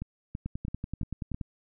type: two click trains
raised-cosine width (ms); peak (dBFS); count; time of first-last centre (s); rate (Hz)
5; -22 / -21; 5 / 11; 0.02-1.345 / 0.46-1.412; 3.02 / 10.5
effects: none